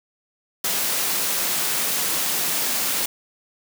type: high-pass noise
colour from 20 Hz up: white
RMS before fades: -23 dBFS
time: 0.64-3.06 s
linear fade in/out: 5 ms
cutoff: 140 Hz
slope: 24 dB/octave
effects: none